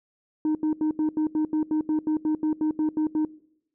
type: tone bursts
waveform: sine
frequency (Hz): 308.9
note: D#4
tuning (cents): -12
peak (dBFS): -18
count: 16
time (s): 0.45-3.25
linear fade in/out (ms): 2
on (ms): 100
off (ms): 80
effects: noise-tail reverb RT60 0.8 s tail -23 dB re dry + tanh soft clip ceiling -20 dBFS